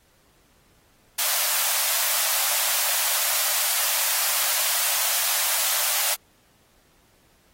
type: high-pass noise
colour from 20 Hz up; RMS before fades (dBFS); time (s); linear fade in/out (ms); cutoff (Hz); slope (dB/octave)
white; -23; 1.18-6.15; 10; 560; 96
effects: pink hiss -61 dBFS RMS until 7.53 s + AAC 48 kbps